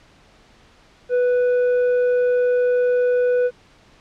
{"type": "tone with tanh clipping", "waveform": "sine", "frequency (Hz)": 493.9, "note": "B4", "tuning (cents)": 0, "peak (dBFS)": -16, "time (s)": [1.09, 3.51], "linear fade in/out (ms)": 50, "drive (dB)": 5, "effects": ["pink hiss -52 dBFS RMS until 4 s", "low-pass 5000 Hz 12 dB/octave"]}